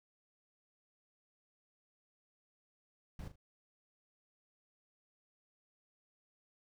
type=noise with echo; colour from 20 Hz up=brown; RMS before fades=-45 dBFS; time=3.19-3.28 s; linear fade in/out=2 ms; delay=39 ms; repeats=2; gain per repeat=-10 dB; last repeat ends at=3.358 s; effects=none